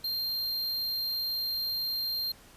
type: tone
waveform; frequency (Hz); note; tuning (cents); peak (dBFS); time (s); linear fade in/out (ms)
square; 4186; C8; 0; -30; 0.04-2.32; 5
effects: pink hiss -55 dBFS RMS until 2.56 s + resampled to 32000 Hz